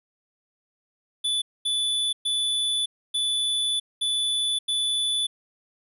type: tone bursts at uneven times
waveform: square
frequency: 3476 Hz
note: A7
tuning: 22 cents flat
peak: -23 dBFS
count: 6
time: 1.24-1.42 / 1.65-2.13 / 2.25-2.86 / 3.14-3.8 / 4.01-4.59 / 4.68-5.27 s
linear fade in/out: 10 ms
effects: resampled to 32000 Hz